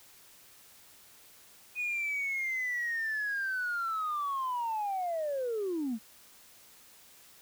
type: linear sweep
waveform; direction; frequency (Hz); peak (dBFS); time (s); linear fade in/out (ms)
sine; down; 2489 to 207.7; -29; 1.75-5.99; 50
effects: tanh soft clip ceiling -27 dBFS + white hiss -57 dBFS RMS until 7.41 s